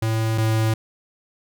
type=tone pair in turn; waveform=square; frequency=111.5 / 110.79 Hz; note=A2 / A2; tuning=+23 / +12 cents; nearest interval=unison; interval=11 cents; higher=first; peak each=-20 / -18 dBFS; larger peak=second; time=0.02-0.38 / 0.38-0.74 s; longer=neither; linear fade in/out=5 ms; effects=none